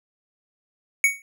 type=tone with exponential decay; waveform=square; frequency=2234 Hz; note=C#7; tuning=13 cents sharp; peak=-12 dBFS; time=1.04-1.22 s; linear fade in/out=1 ms; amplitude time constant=39 ms; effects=none